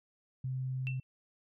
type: tone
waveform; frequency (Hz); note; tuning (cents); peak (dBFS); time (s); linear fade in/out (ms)
sine; 130; C3; -11; -33; 0.44-1; 5
type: tone with exponential decay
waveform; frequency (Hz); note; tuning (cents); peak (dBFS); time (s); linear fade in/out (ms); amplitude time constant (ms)
sine; 2684; E7; +31; -34; 0.87-1.03; 0; 34
effects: none